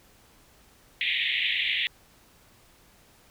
pink band-pass noise, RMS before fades -27 dBFS, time 1.01-1.87 s, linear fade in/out 0 ms, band 1900 to 3700 Hz, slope 96 dB/octave, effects pink hiss -58 dBFS RMS until 3.3 s

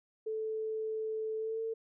sine tone with pitch glide, 438.1 to 449.4 Hz, A4 to A4, -7 to +37 cents, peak -33 dBFS, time 0.26-1.74 s, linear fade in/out 10 ms, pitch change +44 cents, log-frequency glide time 1.37-1.62 s, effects none

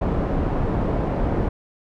pink low-pass noise, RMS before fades -22 dBFS, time 0.01-1.49 s, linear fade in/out 10 ms, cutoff 740 Hz, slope 12 dB/octave, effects none

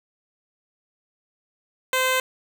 10% pulse tone, 516 Hz, C5, 24 cents flat, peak -11 dBFS, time 1.93-2.2 s, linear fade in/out 2 ms, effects none

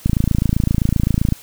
click train, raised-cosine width 5 ms, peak -3 dBFS, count 36, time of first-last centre 0.06-1.324 s, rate 27.7 Hz, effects white hiss -42 dBFS RMS until 1.42 s

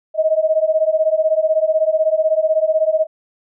sine beating tone pair, 623 / 639 Hz, D#5 / D#5, +2 / +46 cents, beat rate 16 Hz, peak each -16 dBFS, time 0.14-3.07 s, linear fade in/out 50 ms, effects none

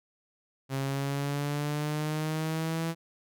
sawtooth exponential sweep, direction up, 134.6 to 165.9 Hz, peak -25 dBFS, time 0.69-2.95 s, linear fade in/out 50 ms, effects none

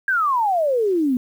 sine exponential sweep, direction down, 1632 to 240.6 Hz, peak -16 dBFS, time 0.08-1.17 s, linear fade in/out 2 ms, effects 8-bit

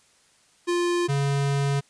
square tone pair in turn, 349.2 / 140.15 Hz, F4 / C#3, 0 / +19 cents, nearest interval octave + major third, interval 1581 cents, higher first, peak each -22 / -22 dBFS, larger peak neither, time 0.67-1.08 / 1.08-1.81 s, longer second, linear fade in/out 20 ms, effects white hiss -60 dBFS RMS until 1.89 s + resampled to 22050 Hz

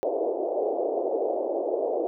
pink band-pass noise, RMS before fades -27 dBFS, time 0.03-2.07 s, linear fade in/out 0 ms, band 350 to 700 Hz, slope 48 dB/octave, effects none

